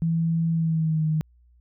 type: tone with pitch glide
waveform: sine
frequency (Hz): 164.81 to 155.83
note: E3 to D#3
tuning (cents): 0 to +3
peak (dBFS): -20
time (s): 0.02-1.21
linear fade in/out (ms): 0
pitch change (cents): -97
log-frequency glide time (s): 0.52-1.05
effects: added 60 Hz sine -54 dBFS peak until 1.6 s